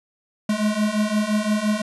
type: beating tone pair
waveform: square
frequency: 208.5 / 214.3 Hz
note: G#3 / A3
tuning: +7 / -45 cents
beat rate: 5.8 Hz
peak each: -24 / -22 dBFS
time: 0.49-1.82 s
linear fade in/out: 5 ms
effects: resampled to 24000 Hz + 8-bit